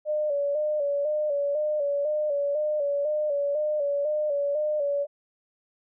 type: tone with vibrato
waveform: sine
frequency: 587 Hz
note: D5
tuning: 1 cent flat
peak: -23 dBFS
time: 0.05-5.07 s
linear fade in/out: 50 ms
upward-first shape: square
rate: 2 Hz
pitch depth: 53 cents each way
effects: none